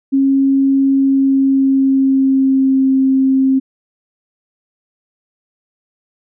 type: tone with pitch glide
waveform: sine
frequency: 271.8 to 265.9 Hz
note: C#4 to C4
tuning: -34 to +28 cents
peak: -9 dBFS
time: 0.12-3.6 s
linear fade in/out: 20 ms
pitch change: -38 cents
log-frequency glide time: 0.89-2.92 s
effects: none

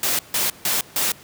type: noise bursts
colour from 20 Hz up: white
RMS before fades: -21 dBFS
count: 4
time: 0.03-1.12 s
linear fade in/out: 2 ms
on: 160 ms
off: 150 ms
effects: pink hiss -45 dBFS RMS until 1.23 s + high-pass 100 Hz 12 dB/octave

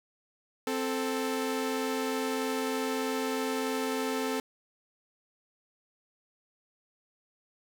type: tone pair together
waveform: sawtooth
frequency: 261.6 / 440 Hz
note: C4 / A4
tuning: 0 / 0 cents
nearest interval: major sixth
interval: 900 cents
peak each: -28 dBFS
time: 0.67-4.4 s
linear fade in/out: 2 ms
effects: none

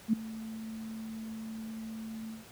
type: tone with ADSR envelope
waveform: sine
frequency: 221.9 Hz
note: A3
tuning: 15 cents sharp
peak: -20 dBFS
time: 0.08-2.46 s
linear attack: 51 ms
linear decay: 7 ms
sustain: -18 dB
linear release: 160 ms
effects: pink hiss -53 dBFS RMS until 2.51 s + high-pass 60 Hz 12 dB/octave

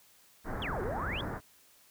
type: low-pass noise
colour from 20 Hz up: pink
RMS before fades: -37 dBFS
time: 0.44-1.41 s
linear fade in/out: 50 ms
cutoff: 1800 Hz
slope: 48 dB/octave
type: exponential two-way sweep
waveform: sine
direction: down then up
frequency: 3500 to 349.2 to 3500 Hz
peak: -35 dBFS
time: 0.62-1.21 s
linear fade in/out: 2 ms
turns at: 0.82 s
effects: white hiss -62 dBFS RMS until 1.9 s

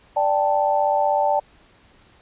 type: chord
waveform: sine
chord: D suspended fourth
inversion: none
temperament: equal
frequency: 587.3 / 784 / 880 Hz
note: D5 / G5 / A5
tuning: 0 / 0 / 0 cents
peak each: -21 dBFS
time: 0.16-1.4 s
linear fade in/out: 10 ms
effects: pink hiss -54 dBFS RMS until 2.21 s + resampled to 8000 Hz

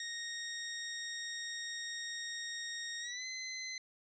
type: tone with pitch glide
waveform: 15% pulse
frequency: 1864.7 to 2045 Hz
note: A#6 to C7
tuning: 0 to -40 cents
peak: -33 dBFS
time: 0-3.78 s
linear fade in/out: 2 ms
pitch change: +160 cents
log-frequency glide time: 3-3.25 s
effects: resampled to 16000 Hz

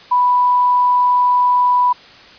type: tone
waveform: sine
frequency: 987.8 Hz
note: B5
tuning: in tune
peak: -10 dBFS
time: 0.11-1.93 s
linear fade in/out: 10 ms
effects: white hiss -41 dBFS RMS until 2.38 s + resampled to 11025 Hz

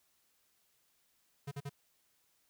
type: tone bursts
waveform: square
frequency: 141.3 Hz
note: C#3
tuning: 34 cents sharp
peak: -39 dBFS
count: 3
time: 1.47-1.695 s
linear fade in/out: 10 ms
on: 45 ms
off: 45 ms
effects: white hiss -74 dBFS RMS until 2.49 s

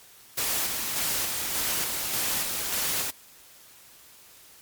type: noise with tremolo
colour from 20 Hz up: white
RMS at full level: -27 dBFS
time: 0.37-3.11 s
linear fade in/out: 10 ms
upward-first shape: square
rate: 1.7 Hz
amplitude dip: 30%
effects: white hiss -52 dBFS RMS until 4.61 s + MP3 96 kbps

